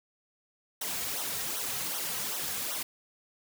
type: noise with flanger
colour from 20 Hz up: white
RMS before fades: -34 dBFS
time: 0.81-2.83 s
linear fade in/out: 5 ms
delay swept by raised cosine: 0.41 to 3.51 ms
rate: 2.6 Hz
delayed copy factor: -0.8
effects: none